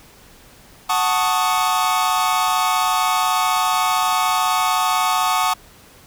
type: chord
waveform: 45% pulse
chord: D# half-diminished seventh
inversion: first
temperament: equal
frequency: 740 / 880 / 1108.7 / 1244.5 Hz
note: F#5 / A5 / C#6 / D#6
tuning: 0 / 0 / 0 / 0 cents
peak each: -22 dBFS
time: 0.89-5.54 s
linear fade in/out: 10 ms
effects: pink hiss -47 dBFS RMS until 6.06 s